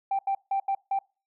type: tone bursts at uneven times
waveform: sine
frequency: 784 Hz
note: G5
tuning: in tune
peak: -22 dBFS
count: 5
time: 0.11-0.19 / 0.27-0.35 / 0.51-0.6 / 0.68-0.75 / 0.91-0.99 s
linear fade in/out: 5 ms
effects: noise-tail reverb RT60 0.3 s tail -24 dB re dry + tanh soft clip ceiling -20 dBFS